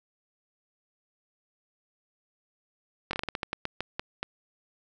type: slowing click train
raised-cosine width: 0.3 ms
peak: -14 dBFS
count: 13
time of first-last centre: 3.11-4.23 s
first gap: 22 ms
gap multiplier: 1.24
effects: none